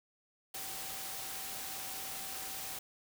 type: tone in noise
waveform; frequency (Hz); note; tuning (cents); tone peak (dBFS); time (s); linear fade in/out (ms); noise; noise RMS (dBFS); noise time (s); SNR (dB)
sine; 771; G5; -29; -52; 0.54-2.79; 5; white; -42; 0.54-2.79; -13
effects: none